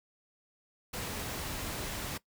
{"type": "noise", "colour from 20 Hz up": "pink", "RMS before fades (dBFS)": -38, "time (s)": [0.93, 2.18], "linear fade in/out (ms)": 10, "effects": ["noise-tail reverb RT60 0.1 s tail -19 dB re dry"]}